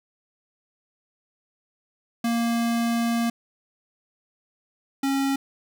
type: tone pair in turn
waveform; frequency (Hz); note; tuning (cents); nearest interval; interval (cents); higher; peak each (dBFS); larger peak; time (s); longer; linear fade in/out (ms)
square; 233.1 / 273.3; A#3 / C#4; 0 / -24; minor third; 276; second; -22; neither; 2.24-3.3 / 5.03-5.36; first; 5
effects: none